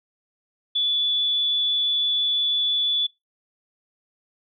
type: tone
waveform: sine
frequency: 3451 Hz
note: A7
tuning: 34 cents flat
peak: -19 dBFS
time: 0.75-3.07 s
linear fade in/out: 10 ms
effects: noise-tail reverb RT60 0.2 s tail -22 dB re dry